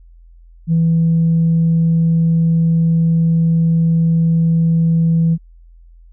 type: tone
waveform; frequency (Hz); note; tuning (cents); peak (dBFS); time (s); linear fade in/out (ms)
sine; 164.81; E3; 0; -9; 0.67-5.38; 50
effects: tanh soft clip ceiling -7 dBFS + added 42 Hz sine -40 dBFS peak until 6.12 s